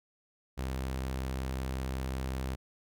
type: tone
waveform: sawtooth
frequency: 65.41 Hz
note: C2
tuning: in tune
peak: -29 dBFS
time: 0.57-2.56 s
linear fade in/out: 20 ms
effects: none